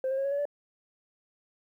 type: tone with pitch steps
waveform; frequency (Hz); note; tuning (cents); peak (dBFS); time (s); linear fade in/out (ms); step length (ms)
sine; 523.3 / 534 / 544.9 / 556 / 567.4 / 579; C5 / C5 / C#5 / C#5 / C#5 / D5; 0 / +35 / -30 / +5 / +40 / -25; -25; 0.04-0.454; 2; 69
effects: tanh soft clip ceiling -24 dBFS + 11-bit